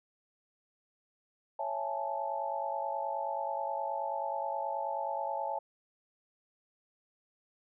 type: chord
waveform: sine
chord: A major seventh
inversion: first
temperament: equal with one note detuned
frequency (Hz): 554.4 / 665.4 / 830.6 / 880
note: C#5 / E5 / G#5 / A5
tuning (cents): 0 / +16 / 0 / 0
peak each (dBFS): -39 / -39 / -38 / -36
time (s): 1.59-5.59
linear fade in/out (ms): 5
effects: none